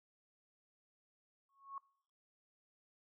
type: tone with exponential growth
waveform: sine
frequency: 1100 Hz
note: C#6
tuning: 14 cents flat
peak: -40 dBFS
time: 1.49-1.78 s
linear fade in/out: 2 ms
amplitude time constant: 61 ms
effects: noise-tail reverb RT60 0.6 s tail -23 dB re dry